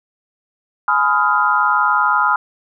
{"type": "chord", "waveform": "sine", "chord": "F half-diminished seventh", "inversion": "first", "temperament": "just", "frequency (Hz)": [838.1, 1005.8, 1257.2, 1396.9], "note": ["Ab5", "Cb6", "Eb6", "F6"], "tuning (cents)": [16, 31, 18, 0], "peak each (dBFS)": [-20, -18, -17, -17], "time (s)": [0.88, 2.36], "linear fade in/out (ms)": 2, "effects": []}